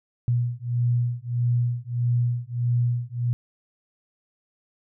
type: beating tone pair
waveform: sine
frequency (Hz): 120 / 121.6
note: B2 / B2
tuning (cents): -49 / -26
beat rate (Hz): 1.6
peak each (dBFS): -24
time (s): 0.28-3.33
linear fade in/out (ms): 0
effects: none